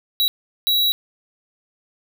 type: tone bursts at uneven times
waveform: square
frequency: 3888 Hz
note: B7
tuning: 28 cents flat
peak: -16 dBFS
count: 2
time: 0.2-0.28 / 0.67-0.92 s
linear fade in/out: 0 ms
effects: none